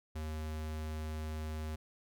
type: tone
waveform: square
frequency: 77.78 Hz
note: D#2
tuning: in tune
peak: -38 dBFS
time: 0.15-1.76 s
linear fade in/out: 10 ms
effects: none